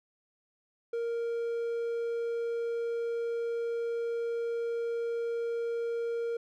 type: tone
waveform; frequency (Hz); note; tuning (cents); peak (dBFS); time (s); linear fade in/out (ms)
triangle; 466.2; A#4; 0; -28; 0.93-6.37; 5
effects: none